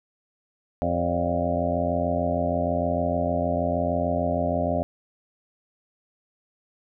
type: harmonic tone with a mistuned harmonic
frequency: 86.5 Hz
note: F2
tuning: 16 cents flat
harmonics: 1 / 2 / 3 / 4 / 5 / 6 / 7 / 8 / 9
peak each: -30 / -31 / -29 / -39 / -37 / -31 / -27 / -29 / -38 dBFS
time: 0.82-4.83 s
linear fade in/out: 0 ms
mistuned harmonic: 6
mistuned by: +83 cents
effects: none